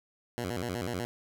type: tone with vibrato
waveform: 10% pulse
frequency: 103.83 Hz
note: G#2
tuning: in tune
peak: -24 dBFS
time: 0.38-1.05 s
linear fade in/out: 0 ms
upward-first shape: square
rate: 8.1 Hz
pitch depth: 250 cents each way
effects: none